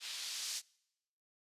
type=noise with low-pass filter sweep; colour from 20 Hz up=violet; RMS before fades=-42 dBFS; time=0-0.62 s; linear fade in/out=50 ms; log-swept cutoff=3500 to 5600 Hz; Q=1.4; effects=noise-tail reverb RT60 0.9 s tail -26 dB re dry + resampled to 32000 Hz